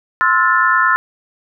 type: chord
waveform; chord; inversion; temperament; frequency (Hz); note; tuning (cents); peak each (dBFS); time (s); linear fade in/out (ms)
sine; F major seventh; second; equal with one note detuned; 1046.5 / 1318.5 / 1427.9 / 1760; C6 / E6 / F6 / A6; 0 / 0 / +38 / 0; -16; 0.21-0.96; 0
effects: none